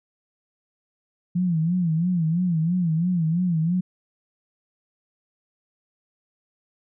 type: tone with vibrato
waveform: sine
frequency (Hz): 170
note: F3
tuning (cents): -46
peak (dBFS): -19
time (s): 1.35-3.81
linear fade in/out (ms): 10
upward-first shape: sine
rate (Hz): 3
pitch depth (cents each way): 130
effects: none